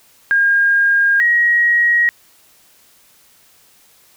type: tone pair in turn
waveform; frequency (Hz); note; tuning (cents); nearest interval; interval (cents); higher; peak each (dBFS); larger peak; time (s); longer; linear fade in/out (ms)
sine; 1617 / 1895.7; G#6 / A#6; -47 / +29; minor third; 276; second; -10; neither; 0.31-1.2 / 1.2-2.09; neither; 0
effects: white hiss -51 dBFS RMS until 4.16 s